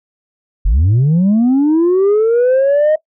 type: linear sweep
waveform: sine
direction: up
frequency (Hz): 38.89 to 627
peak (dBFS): -6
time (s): 0.65-2.96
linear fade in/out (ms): 10
effects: noise-tail reverb RT60 0.1 s tail -19 dB re dry + tanh soft clip ceiling -7 dBFS